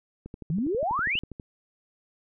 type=click train; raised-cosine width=3 ms; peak=-26 dBFS; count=15; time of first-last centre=0.26-1.398 s; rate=12.3 Hz
type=exponential sweep; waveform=sine; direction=up; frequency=145.4 to 3086 Hz; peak=-24 dBFS; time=0.5-1.19 s; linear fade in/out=0 ms
effects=none